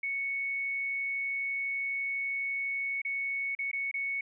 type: tone with dropouts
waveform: sine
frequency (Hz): 2217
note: C#7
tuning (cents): 0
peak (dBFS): -30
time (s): 0.03-4.21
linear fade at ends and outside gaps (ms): 5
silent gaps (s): 3.018-3.049 / 3.551-3.589 / 3.715-3.73 / 3.914-3.94
effects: none